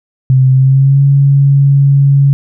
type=tone with pitch glide; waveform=sine; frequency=130.81 to 139.39 Hz; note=C3 to C#3; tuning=0 to +10 cents; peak=-4 dBFS; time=0.3-2.33 s; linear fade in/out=0 ms; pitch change=+110 cents; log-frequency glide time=0.52-1.02 s; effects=none